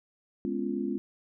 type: chord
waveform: sine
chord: C# dominant seventh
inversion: second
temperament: just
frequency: 207.9 / 249.5 / 277.2 / 346.5 Hz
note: G#3 / B3 / C#4 / E#4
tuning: +2 / +18 / 0 / -14 cents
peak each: -34 dBFS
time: 0.45-0.98 s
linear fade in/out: 0 ms
effects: none